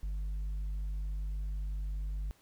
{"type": "tone with tanh clipping", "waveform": "triangle", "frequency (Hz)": 49.94, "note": "G1", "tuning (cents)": 33, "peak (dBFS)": -34, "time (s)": [0.03, 2.31], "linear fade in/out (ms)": 0, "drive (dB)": 8, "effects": ["pink hiss -66 dBFS RMS until 2.41 s"]}